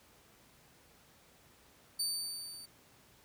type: tone with level ramp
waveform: 25% pulse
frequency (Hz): 4585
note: D8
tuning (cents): -42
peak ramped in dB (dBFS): -26 to -43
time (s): 1.99-2.66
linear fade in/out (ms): 10
effects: pink hiss -63 dBFS RMS until 3.24 s + high-pass 60 Hz 12 dB/octave